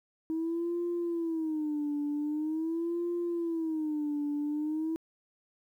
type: tone with vibrato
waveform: sine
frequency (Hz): 317.9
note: D#4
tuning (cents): +37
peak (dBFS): -28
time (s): 0.3-4.96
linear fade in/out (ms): 0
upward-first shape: sine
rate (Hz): 0.44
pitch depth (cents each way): 150
effects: tanh soft clip ceiling -26 dBFS + 11-bit